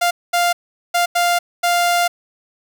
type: tone bursts at uneven times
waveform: sawtooth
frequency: 698.5 Hz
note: F5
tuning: in tune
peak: -10 dBFS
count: 5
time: 0.01-0.11 / 0.33-0.53 / 0.94-1.06 / 1.15-1.39 / 1.63-2.08 s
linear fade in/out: 10 ms
effects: none